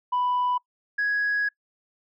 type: tone pair in turn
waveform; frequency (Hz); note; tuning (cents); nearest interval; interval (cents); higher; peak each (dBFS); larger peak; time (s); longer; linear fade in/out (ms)
sine; 990 / 1665; B5 / G#6; +4 / +4; major sixth; 900; second; -20; neither; 0.12-0.58 / 0.98-1.49; second; 10
effects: noise-tail reverb RT60 0.1 s tail -24 dB re dry + tanh soft clip ceiling -19 dBFS